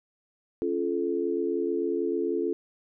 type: chord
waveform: sine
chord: Db augmented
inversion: none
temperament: just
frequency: 277.2 / 346.5 / 433.1 Hz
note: Db4 / F4 / A4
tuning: 0 / -14 / -27 cents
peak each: -32 / -28 / -29 dBFS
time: 0.62-2.53 s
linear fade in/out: 0 ms
effects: none